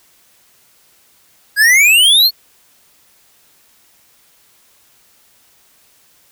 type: exponential sweep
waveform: square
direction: up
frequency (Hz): 1612 to 4435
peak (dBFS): -7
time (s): 1.56-2.31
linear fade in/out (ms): 50
effects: white hiss -52 dBFS RMS until 6.31 s